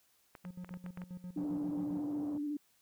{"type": "clicks", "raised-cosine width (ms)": 0.5, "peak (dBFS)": -34, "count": 8, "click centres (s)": [0.352, 0.451, 0.646, 0.692, 0.74, 0.863, 0.974, 1.018]}
{"type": "tone with tremolo", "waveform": "triangle", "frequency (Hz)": 180, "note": "F#3", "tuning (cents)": -47, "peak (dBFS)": -39, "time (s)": [0.44, 2], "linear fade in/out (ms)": 20, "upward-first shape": "square", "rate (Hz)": 7.5, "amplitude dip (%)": 80}
{"type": "tone with vibrato", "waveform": "sine", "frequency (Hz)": 293.7, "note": "D4", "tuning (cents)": 0, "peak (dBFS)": -34, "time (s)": [1.36, 2.57], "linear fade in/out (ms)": 5, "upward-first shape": "square", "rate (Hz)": 14, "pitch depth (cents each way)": 26}
{"type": "band-pass noise", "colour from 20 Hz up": "pink", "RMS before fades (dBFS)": -49, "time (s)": [1.37, 2.38], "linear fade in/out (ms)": 5, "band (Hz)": [120, 840], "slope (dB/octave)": 24}
{"effects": ["white hiss -71 dBFS RMS until 2.81 s"]}